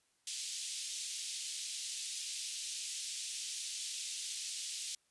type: band-pass noise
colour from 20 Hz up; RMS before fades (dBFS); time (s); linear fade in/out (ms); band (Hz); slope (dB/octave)
white; -42; 0.27-4.95; 2; 2900 to 8800; 24
effects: white hiss -75 dBFS RMS until 5.1 s + resampled to 24000 Hz